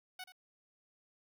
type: tone with echo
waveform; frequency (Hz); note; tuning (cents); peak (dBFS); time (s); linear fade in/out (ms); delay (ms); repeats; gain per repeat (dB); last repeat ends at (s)
10% pulse; 740; F#5; 0; -35; 0.19-0.24; 5; 82; 1; -12; 0.322
effects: none